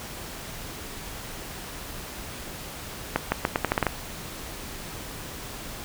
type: accelerating click train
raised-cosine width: 0.5 ms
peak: -6 dBFS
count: 9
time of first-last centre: 3.16-3.867 s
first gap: 160 ms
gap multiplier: 0.82
effects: pink hiss -38 dBFS RMS until 5.84 s